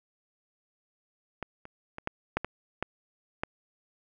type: clicks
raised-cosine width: 0.5 ms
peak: -19 / -29 / -23 / -15 / -11 / -17 / -14 / -14 dBFS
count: 8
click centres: 1.427 / 1.654 / 1.984 / 2.074 / 2.37 / 2.446 / 2.826 / 3.435 s
effects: none